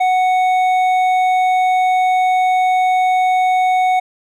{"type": "tone with hard clipping", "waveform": "sine", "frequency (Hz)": 740, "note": "F#5", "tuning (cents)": 0, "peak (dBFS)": -13, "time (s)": [0, 4], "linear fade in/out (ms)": 10, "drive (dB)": 7, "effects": []}